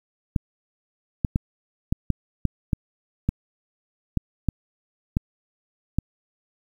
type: clicks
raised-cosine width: 5 ms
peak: -8 dBFS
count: 12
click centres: 0.362 / 1.248 / 1.359 / 1.925 / 2.103 / 2.453 / 2.732 / 3.29 / 4.173 / 4.487 / 5.169 / 5.986 s
effects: 8-bit